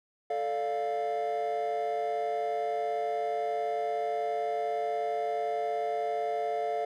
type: chord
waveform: triangle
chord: D minor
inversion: second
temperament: equal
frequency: 440 / 587.3 / 698.5 Hz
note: A4 / D5 / F5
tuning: 0 / 0 / 0 cents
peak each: -31 / -33 / -28 dBFS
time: 0.3-6.85 s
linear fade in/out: 5 ms
effects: tanh soft clip ceiling -21 dBFS